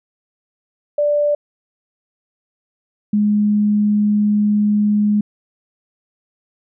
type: tone pair in turn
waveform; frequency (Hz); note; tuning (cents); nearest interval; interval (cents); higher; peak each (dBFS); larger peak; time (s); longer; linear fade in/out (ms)
sine; 587.3 / 208.5; D5 / G#3; 0 / +7; octave + tritone; 1793; first; -13 / -12; second; 0.98-1.35 / 3.13-5.21; second; 5
effects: none